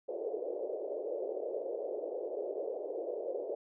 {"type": "band-pass noise", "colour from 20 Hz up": "white", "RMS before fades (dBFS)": -38, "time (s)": [0.08, 3.55], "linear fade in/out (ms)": 5, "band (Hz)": [380, 580], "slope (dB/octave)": 48, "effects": []}